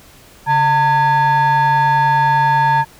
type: tone with frequency modulation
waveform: sine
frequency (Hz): 905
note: A5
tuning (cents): +48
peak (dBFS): -8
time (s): 0.46-2.85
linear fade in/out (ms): 50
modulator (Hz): 764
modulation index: 0.66
effects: tanh soft clip ceiling -9 dBFS + pink hiss -44 dBFS RMS until 2.99 s